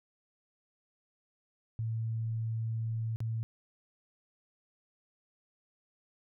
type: tone with dropouts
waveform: sine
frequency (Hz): 112.7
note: A2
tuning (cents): +42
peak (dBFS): -31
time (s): 1.79-3.43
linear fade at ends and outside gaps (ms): 0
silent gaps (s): 3.16-3.204
effects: none